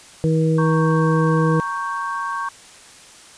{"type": "harmonic tone", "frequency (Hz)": 160, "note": "D#3", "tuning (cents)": 49, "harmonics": [1, 2, 3], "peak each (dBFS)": [-16, -23, -21], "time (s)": [0.24, 1.6], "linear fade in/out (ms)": 0}
{"type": "chord", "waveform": "sine", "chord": "G diminished", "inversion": "first", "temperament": "equal", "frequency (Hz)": [932.3, 1108.7, 1568], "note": ["Bb5", "Db6", "G6"], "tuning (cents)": [0, 0, 0], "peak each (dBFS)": [-29, -24, -29], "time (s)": [0.58, 2.49], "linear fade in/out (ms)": 5}
{"effects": ["white hiss -44 dBFS RMS until 3.37 s", "resampled to 22050 Hz"]}